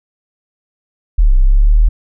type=exponential two-way sweep; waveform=sine; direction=down then up; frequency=43.44 to 31.22 to 40.78 Hz; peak=-5 dBFS; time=1.18-1.89 s; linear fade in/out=10 ms; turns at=1.33 s; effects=none